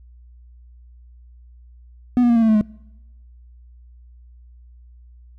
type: tone with pitch steps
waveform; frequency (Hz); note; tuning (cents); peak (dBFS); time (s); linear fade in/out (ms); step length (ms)
triangle; 246.9 / 240.7 / 234.7 / 228.8 / 223 / 217.4 / 212; B3 / B3 / A#3 / A#3 / A3 / A3 / G#3; 0 / -44 / +12 / -32 / +23 / -21 / +36; -10; 2.17-2.611; 0; 63
effects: noise-tail reverb RT60 1.0 s tail -25 dB re dry + added 60 Hz sine -43 dBFS peak until 5.38 s